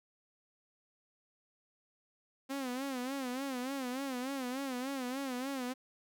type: tone with vibrato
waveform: sawtooth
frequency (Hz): 261.6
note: C4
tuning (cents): 0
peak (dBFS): -32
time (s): 2.49-5.74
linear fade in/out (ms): 20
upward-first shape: sine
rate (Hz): 3.4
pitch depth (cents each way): 110
effects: none